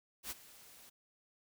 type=noise with ADSR envelope; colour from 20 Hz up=white; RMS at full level=-40 dBFS; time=0.23-0.9 s; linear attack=75 ms; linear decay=30 ms; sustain=-18 dB; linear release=11 ms; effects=none